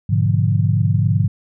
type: chord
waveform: sine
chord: G# diminished seventh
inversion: none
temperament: equal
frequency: 103.83 / 123.47 / 146.83 / 174.61 Hz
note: G#2 / B2 / D3 / F3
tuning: 0 / 0 / 0 / 0 cents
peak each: -16 / -20 / -19 / -22 dBFS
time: 0.09-1.28 s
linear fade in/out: 10 ms
effects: none